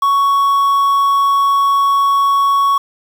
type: tone with quantisation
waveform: triangle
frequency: 1114 Hz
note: C#6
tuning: 8 cents sharp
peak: -8 dBFS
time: 0.02-2.78 s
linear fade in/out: 5 ms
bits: 6
effects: none